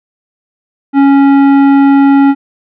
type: tone with tanh clipping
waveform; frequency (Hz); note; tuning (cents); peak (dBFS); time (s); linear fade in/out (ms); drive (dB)
triangle; 277.2; C#4; 0; -5; 0.93-2.35; 50; 17
effects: none